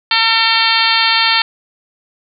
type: harmonic tone with a mistuned harmonic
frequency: 452.1 Hz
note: A4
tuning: 47 cents sharp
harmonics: 2 / 3 / 4 / 5 / 6 / 7 / 8 / 9 / 10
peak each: -19 / -19 / -19 / -19 / -19 / -19 / -19 / -19 / -19 dBFS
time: 0.11-1.42 s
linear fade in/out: 2 ms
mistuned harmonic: 9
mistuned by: +43 cents
effects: none